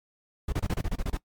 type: noise bursts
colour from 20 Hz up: brown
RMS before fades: -27 dBFS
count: 10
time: 0.48-1.172 s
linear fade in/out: 5 ms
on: 44 ms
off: 28 ms
effects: noise-tail reverb RT60 0.1 s tail -20 dB re dry + MP3 96 kbps